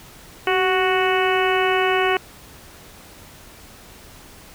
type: harmonic tone with a mistuned harmonic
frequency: 370 Hz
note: F#4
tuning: in tune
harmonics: 1 / 2 / 3 / 4 / 5 / 6 / 7 / 8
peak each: -20 / -23 / -25 / -26 / -27 / -28 / -28 / -29 dBFS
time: 0.47-2.17 s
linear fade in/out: 2 ms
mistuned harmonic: 1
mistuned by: +45 cents
effects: pink hiss -44 dBFS RMS until 4.54 s